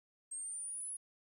sine exponential sweep, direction up, 8372 to 10410 Hz, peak -40 dBFS, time 0.31-0.97 s, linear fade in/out 10 ms, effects 12-bit

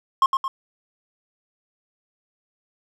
triangle tone with echo, 1072 Hz, C6, 42 cents sharp, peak -11 dBFS, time 0.22-0.26 s, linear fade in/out 2 ms, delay 110 ms, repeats 2, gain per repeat -5 dB, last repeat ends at 0.48 s, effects none

